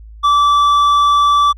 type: tone with hard clipping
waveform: sine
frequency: 1160 Hz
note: D6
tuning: 22 cents flat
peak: -10 dBFS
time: 0.23-1.53 s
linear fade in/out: 20 ms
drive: 6 dB
effects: added 54 Hz sine -33 dBFS peak until 1.57 s + resampled to 22050 Hz